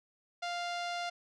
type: tone with low-pass filter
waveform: sawtooth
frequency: 698.5 Hz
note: F5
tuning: in tune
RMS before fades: -37 dBFS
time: 0.42-1.1 s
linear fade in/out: 10 ms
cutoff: 4800 Hz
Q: 1.4
effects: none